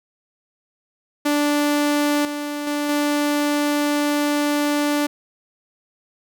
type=tone with level steps; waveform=sawtooth; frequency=292.8 Hz; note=D4; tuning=5 cents flat; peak=-13 / -21 / -17 / -14 dBFS; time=1.25-5.07 s; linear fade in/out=10 ms; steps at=2.25 / 2.67 / 2.89 s; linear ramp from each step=2 ms; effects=none